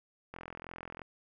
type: click train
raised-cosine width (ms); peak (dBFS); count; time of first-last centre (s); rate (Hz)
0.5; -28; 30; 0.34-1.018; 42.8
effects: none